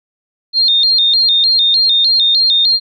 sine tone with vibrato, 3922 Hz, B7, 13 cents flat, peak -8 dBFS, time 0.53-2.8 s, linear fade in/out 50 ms, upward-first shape square, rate 3.3 Hz, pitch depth 120 cents each way, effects none

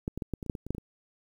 clicks, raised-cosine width 3 ms, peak -17 / -22 / -20 / -18 / -25 / -30 / -14 / -24 / -27 / -16 / -24 / -24 dBFS, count 12, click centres 0.079 / 0.176 / 0.222 / 0.337 / 0.428 / 0.463 / 0.498 / 0.552 / 0.666 / 0.706 / 0.749 / 0.782 s, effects 9-bit

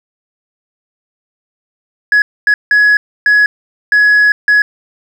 sine tone bursts at uneven times, 1682 Hz, G#6, 22 cents sharp, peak -3 dBFS, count 6, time 2.12-2.22 / 2.47-2.54 / 2.71-2.97 / 3.26-3.46 / 3.92-4.32 / 4.48-4.62 s, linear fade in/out 2 ms, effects tanh soft clip ceiling -4 dBFS + 7-bit

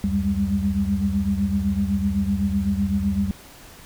sine tone cluster, 72.3 / 90.1 / 197.1 / 205 Hz, D2 / F#2 / G3 / G#3, -27 / -45 / +10 / -22 cents, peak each -29 / -28 / -21 / -27 dBFS, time 0.04-3.31 s, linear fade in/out 0 ms, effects pink hiss -45 dBFS RMS until 3.85 s

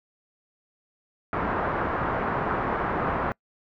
white low-pass noise, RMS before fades -27 dBFS, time 1.33-3.32 s, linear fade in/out 0 ms, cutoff 1400 Hz, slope 24 dB/octave, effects noise-tail reverb RT60 0.1 s tail -26 dB re dry

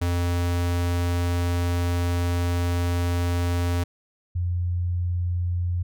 square / sine tone pair in turn, 87.31 / 88.12 Hz, F2 / F2, 0 / +16 cents, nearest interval unison, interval 16 cents, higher second, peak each -22 dBFS, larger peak neither, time 0.01-3.84 / 4.35-5.83 s, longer first, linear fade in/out 10 ms, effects none

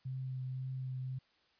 sine tone with vibrato, 130 Hz, C3, 11 cents flat, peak -37 dBFS, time 0.05-1.19 s, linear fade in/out 10 ms, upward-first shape triangle, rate 1.9 Hz, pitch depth 16 cents each way, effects white hiss -71 dBFS RMS until 1.59 s + resampled to 11025 Hz

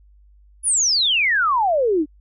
sine exponential sweep, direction down, 10548 to 284.1 Hz, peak -15 dBFS, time 0.63-2.06 s, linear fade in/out 50 ms, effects added 50 Hz sine -48 dBFS peak until 2.2 s

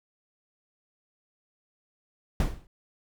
brown noise with exponential decay, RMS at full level -19 dBFS, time 2.4-2.67 s, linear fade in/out 2 ms, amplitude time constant 58 ms, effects none

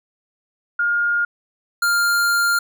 sine / square tone pair in turn, 1418 / 1400.1 Hz, F6 / F6, +26 / +4 cents, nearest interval unison, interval 22 cents, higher first, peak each -16 dBFS, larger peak neither, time 0.79-1.25 / 1.82-2.59 s, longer second, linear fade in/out 5 ms, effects none

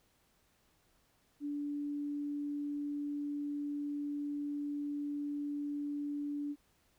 sine tone, 290 Hz, D4, 22 cents flat, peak -35 dBFS, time 1.4-6.56 s, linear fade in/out 50 ms, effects pink hiss -72 dBFS RMS until 6.98 s

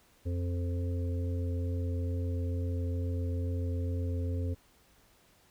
harmonic tone with a mistuned harmonic, 87.31 Hz, F2, in tune, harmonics 1 / 3 / 5 / 6, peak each -30 / -40 / -44 / -46 dBFS, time 0.25-4.55 s, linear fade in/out 20 ms, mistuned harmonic 1, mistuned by -15 cents, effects pink hiss -64 dBFS RMS until 5.5 s

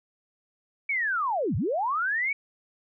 sine linear two-way sweep, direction down then up, 2297 to 77.78 to 2297 Hz, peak -24 dBFS, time 0.89-2.33 s, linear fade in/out 5 ms, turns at 1.56 s, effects none

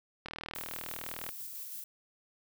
click train, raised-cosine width 0.3 ms, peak -23 dBFS, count 42, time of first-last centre 0.26-1.29 s, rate 39.8 Hz
violet noise with tremolo, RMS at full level -42 dBFS, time 0.55-1.84 s, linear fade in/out 2 ms, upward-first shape square, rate 6 Hz, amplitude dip 25%
effects none

